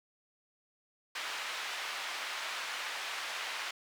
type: band-pass noise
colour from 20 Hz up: white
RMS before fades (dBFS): -39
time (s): 1.15-3.71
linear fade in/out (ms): 5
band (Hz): 860 to 3000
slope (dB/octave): 12
effects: none